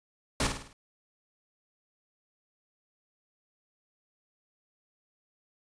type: noise with echo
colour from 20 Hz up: pink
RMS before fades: -27 dBFS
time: 0.4-0.47 s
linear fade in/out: 2 ms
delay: 52 ms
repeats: 5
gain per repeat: -6 dB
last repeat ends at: 0.73 s
effects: resampled to 22050 Hz